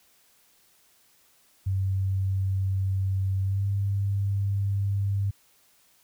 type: tone with pitch glide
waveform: sine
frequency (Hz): 96 to 99.39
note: G2 to G2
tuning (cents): -36 to +24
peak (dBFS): -23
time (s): 1.66-5.31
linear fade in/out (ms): 10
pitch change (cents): +60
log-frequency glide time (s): 3.42-3.66
effects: white hiss -62 dBFS RMS until 6.03 s